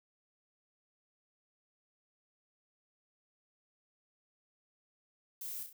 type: noise with echo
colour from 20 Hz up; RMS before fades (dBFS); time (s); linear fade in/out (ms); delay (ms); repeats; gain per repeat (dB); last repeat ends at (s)
violet; -43; 5.41-5.63; 2; 33; 3; -5; 5.729
effects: none